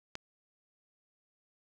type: click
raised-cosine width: 0.2 ms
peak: -21 dBFS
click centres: 0.154 s
effects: none